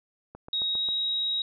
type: click train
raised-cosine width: 1 ms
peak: -28 dBFS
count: 5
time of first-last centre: 0.35-0.888 s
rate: 7.44 Hz
type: tone with pitch glide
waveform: sine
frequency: 3783 to 3809 Hz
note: A#7 to A#7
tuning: +25 to +37 cents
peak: -25 dBFS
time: 0.53-1.42 s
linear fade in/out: 2 ms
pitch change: +12 cents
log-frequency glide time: 0.67-0.89 s
effects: none